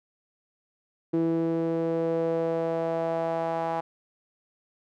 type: tone with band-pass filter sweep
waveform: sawtooth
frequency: 164.81 Hz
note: E3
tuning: in tune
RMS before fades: -27 dBFS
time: 1.13-3.81 s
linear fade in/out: 10 ms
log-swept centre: 350 to 810 Hz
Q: 3.5
effects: none